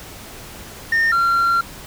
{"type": "tone pair in turn", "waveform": "sine", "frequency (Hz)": [1823, 1374.4], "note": ["A#6", "F6"], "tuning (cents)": [-39, -28], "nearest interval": "perfect fourth", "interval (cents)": 489, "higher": "first", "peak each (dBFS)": -11, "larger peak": "neither", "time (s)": [[0.92, 1.12], [1.12, 1.61]], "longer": "second", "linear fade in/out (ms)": 5, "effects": ["tanh soft clip ceiling -13 dBFS", "pink hiss -37 dBFS RMS until 1.86 s"]}